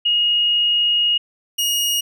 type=tone pair in turn; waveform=sine / sawtooth; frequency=2872 / 2872 Hz; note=F7 / F7; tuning=+48 / +48 cents; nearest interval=unison; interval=0 cents; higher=neither; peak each=-14 dBFS; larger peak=neither; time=0.05-1.18 / 1.58-2.01 s; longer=first; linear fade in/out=10 ms; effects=none